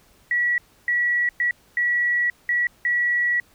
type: tone bursts at uneven times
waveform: sine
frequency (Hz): 1934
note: B6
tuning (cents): -37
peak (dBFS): -18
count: 6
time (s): 0.31-0.58 / 0.88-1.29 / 1.4-1.51 / 1.77-2.3 / 2.49-2.67 / 2.85-3.4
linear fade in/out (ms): 2
effects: pink hiss -57 dBFS RMS until 3.54 s